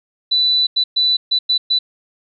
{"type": "tone bursts at uneven times", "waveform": "sine", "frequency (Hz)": 3979, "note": "B7", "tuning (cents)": 12, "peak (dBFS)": -12, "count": 6, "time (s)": [[0.31, 0.67], [0.76, 0.84], [0.96, 1.17], [1.31, 1.39], [1.49, 1.58], [1.7, 1.79]], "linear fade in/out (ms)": 10, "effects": []}